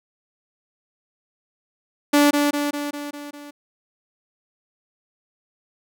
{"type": "tone with echo", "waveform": "sawtooth", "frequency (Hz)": 290.4, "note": "D4", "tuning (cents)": -19, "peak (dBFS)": -9, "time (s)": [2.13, 2.31], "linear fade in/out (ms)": 10, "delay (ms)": 200, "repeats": 6, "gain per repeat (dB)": -4, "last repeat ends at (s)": 3.51, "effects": []}